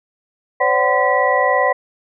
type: tone cluster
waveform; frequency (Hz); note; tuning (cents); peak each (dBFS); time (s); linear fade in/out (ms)
sine; 515 / 573 / 753 / 1023 / 1946; C5 / D5 / F#5 / C6 / B6; -28 / -43 / +30 / -39 / -26; -19; 0.6-1.73; 10
effects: none